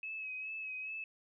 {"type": "tone with vibrato", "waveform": "sine", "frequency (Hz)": 2567, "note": "E7", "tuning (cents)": -47, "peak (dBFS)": -39, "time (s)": [0.03, 1.04], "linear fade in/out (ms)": 2, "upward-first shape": "sine", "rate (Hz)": 2.4, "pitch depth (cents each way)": 36, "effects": []}